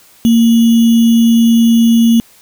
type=tone with sample-and-hold; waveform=sine; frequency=230.3 Hz; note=A#3; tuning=21 cents flat; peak=-5 dBFS; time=0.25-2.2 s; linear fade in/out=0 ms; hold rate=3150 Hz; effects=white hiss -45 dBFS RMS until 2.41 s